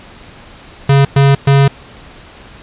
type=tone bursts at uneven times; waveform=square; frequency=138.59 Hz; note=C#3; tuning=in tune; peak=-6 dBFS; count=3; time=0.89-1.05 / 1.16-1.35 / 1.47-1.68 s; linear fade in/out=5 ms; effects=pink hiss -37 dBFS RMS until 2.62 s + resampled to 8000 Hz